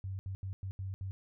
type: tone bursts at uneven times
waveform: sine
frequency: 95.9 Hz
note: G2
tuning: 37 cents flat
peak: -36 dBFS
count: 6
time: 0.04-0.19 / 0.26-0.35 / 0.43-0.53 / 0.63-0.71 / 0.79-0.94 / 1.01-1.11 s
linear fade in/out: 0 ms
effects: none